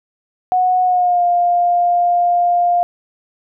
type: tone with pitch glide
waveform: sine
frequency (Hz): 734 to 702.5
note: F#5 to F5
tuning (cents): -14 to +10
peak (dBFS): -11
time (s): 0.52-2.83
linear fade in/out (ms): 0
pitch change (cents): -76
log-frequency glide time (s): 0.83-1.24
effects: none

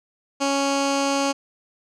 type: tone with low-pass filter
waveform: 15% pulse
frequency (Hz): 277.2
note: C#4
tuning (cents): 0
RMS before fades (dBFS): -22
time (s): 0.4-1.33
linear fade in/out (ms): 20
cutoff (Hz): 6500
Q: 2
effects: none

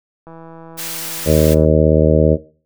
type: click train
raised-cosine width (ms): 1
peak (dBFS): -24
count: 227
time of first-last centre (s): 0.27-1.648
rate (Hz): 164
type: high-pass noise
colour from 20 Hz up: white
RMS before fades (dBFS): -26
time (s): 0.77-1.55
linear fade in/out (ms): 20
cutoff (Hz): 1200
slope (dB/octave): 24
type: harmonic tone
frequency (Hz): 77.78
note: D#2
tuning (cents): 0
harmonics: 1 / 2 / 3 / 4 / 5 / 6 / 7 / 8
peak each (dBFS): -16 / -15 / -19 / -20 / -20 / -16 / -15 / -20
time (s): 1.25-2.38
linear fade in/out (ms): 50
effects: noise-tail reverb RT60 0.4 s tail -18 dB re dry

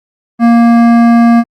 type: tone with hard clipping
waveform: triangle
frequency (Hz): 233.9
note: A#3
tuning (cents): +6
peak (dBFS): -5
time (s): 0.39-1.44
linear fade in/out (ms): 50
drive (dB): 17
effects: Opus 32 kbps

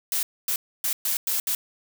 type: noise bursts at uneven times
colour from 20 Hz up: blue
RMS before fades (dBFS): -25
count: 6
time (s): 0.12-0.23 / 0.48-0.56 / 0.84-0.93 / 1.05-1.17 / 1.27-1.4 / 1.47-1.55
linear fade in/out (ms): 2
effects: none

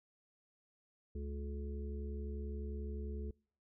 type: harmonic tone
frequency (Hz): 71.4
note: D2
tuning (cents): -48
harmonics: 1 / 3 / 5 / 6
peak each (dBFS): -40 / -48 / -52 / -50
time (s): 1.15-3.31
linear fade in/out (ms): 5
effects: noise-tail reverb RT60 0.5 s tail -26 dB re dry

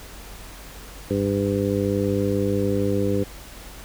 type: harmonic tone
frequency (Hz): 100.2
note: G2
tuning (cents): +38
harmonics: 1 / 2 / 3 / 4 / 5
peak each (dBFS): -26 / -26 / -26 / -26 / -26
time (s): 1.1-3.24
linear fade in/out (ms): 10
effects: added 47 Hz sine -41 dBFS peak until 3.84 s + pink hiss -42 dBFS RMS until 3.84 s

